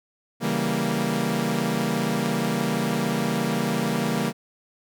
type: chord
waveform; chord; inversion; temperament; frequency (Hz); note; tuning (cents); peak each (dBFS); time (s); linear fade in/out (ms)
sawtooth; C# diminished seventh; none; equal; 138.59 / 164.81 / 196 / 233.1; C#3 / E3 / G3 / Bb3; 0 / 0 / 0 / 0; -27 / -25 / -24 / -22; 0.4-4.33; 50
effects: none